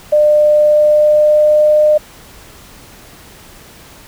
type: tone with pitch glide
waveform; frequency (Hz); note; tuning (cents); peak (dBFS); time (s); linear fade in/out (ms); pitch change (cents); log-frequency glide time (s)
sine; 600 to 605.6; D5 to D#5; +37 to -47; -6; 0.12-1.98; 10; +16; 0.6-1.85
effects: pink hiss -39 dBFS RMS until 4.07 s